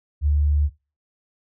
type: tone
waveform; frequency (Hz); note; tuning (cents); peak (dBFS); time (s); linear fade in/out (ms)
sine; 73.42; D2; 0; -16; 0.21-0.7; 50
effects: noise-tail reverb RT60 0.3 s tail -20 dB re dry